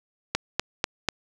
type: click train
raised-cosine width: 0.2 ms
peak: -5 dBFS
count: 4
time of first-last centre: 0.35-1.087 s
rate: 4.07 Hz
effects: none